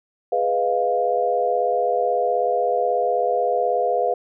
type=chord; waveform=sine; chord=F half-diminished seventh; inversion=first; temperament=equal; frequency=415.3 / 493.9 / 622.3 / 698.5 Hz; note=Ab4 / Cb5 / Eb5 / F5; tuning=0 / 0 / 0 / 0 cents; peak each=-26 / -22 / -27 / -21 dBFS; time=0.32-4.14 s; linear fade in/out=5 ms; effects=none